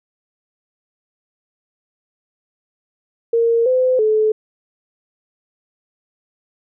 sine tone with pitch steps, 462.9 / 511 / 432.3 Hz, A#4 / C5 / A4, -12 / -41 / -31 cents, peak -12 dBFS, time 3.33-4.32 s, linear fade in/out 5 ms, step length 330 ms, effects none

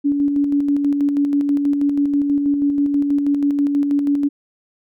sine tone with tremolo, 285.4 Hz, D4, 49 cents flat, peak -13 dBFS, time 0.04-4.29 s, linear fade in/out 20 ms, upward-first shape square, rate 6.2 Hz, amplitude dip 35%, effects none

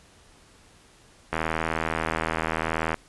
click train, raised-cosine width 0.5 ms, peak -10 dBFS, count 131, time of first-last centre 1.33-2.943 s, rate 80.6 Hz, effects pink hiss -55 dBFS RMS until 3.08 s + resampled to 24000 Hz

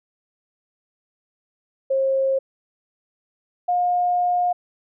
sine tone pair in turn, 536 / 713.2 Hz, C5 / F5, +42 / +36 cents, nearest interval perfect fourth, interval 494 cents, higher second, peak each -17 dBFS, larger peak neither, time 1.9-2.39 / 3.68-4.53 s, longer second, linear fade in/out 10 ms, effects none

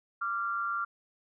sine tone pair together, 1174.7 / 1382.5 Hz, D6 / F6, 0 / -18 cents, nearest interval minor third, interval 282 cents, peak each -34 / -31 dBFS, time 0.21-0.85 s, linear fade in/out 10 ms, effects none

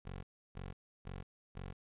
15% pulse tone bursts, 46.12 Hz, F#1, 5 cents flat, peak -37 dBFS, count 4, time 0.05-1.73 s, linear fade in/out 10 ms, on 180 ms, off 320 ms, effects resampled to 8000 Hz

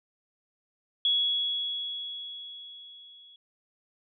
sine tone with level ramp, 3355 Hz, G#7, 17 cents sharp, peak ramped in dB -21 to -51 dBFS, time 1.05-3.36 s, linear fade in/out 2 ms, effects none

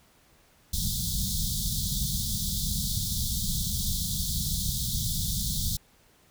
pink band-stop noise, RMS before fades -29 dBFS, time 0.73-5.77 s, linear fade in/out 5 ms, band 210 to 3400 Hz, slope 96 dB/octave, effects pink hiss -61 dBFS RMS until 6.3 s

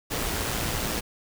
pink noise with amplitude modulation, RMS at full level -27 dBFS, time 0.1-1.01 s, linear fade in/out 20 ms, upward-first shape sine, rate 114 Hz, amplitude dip 35%, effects none

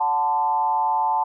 sine tone with frequency modulation, 880 Hz, A5, in tune, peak -18 dBFS, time 0-1.24 s, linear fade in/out 10 ms, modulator 148 Hz, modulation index 0.76, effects none

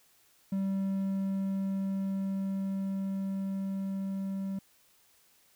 triangle tone with level ramp, 193.9 Hz, G3, 19 cents flat, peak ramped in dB -26 to -30 dBFS, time 0.52-4.59 s, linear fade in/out 5 ms, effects white hiss -65 dBFS RMS until 5.55 s

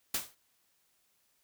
white noise with exponential decay, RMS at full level -28 dBFS, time 0.14-0.35 s, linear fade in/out 5 ms, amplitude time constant 44 ms, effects white hiss -73 dBFS RMS until 1.43 s

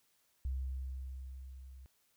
sine tone with level ramp, 65.41 Hz, C2, in tune, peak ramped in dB -33 to -50 dBFS, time 0.45-1.86 s, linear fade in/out 0 ms, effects white hiss -74 dBFS RMS until 2.16 s

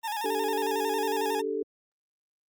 40% pulse tone with vibrato, 869 Hz, A5, 22 cents flat, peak -29 dBFS, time 0.03-1.42 s, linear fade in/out 20 ms, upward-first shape square, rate 11 Hz, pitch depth 73 cents each way
violet noise, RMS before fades -46 dBFS, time 0.06-1.35 s, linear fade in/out 20 ms
sine chord, D suspended fourth, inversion none, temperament equal, 293.7 / 392 / 440 Hz, D4 / G4 / A4, 0 / 0 / 0 cents, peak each -36 / -32 / -30 dBFS, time 0.24-1.63 s, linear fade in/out 5 ms
effects Opus 32 kbps

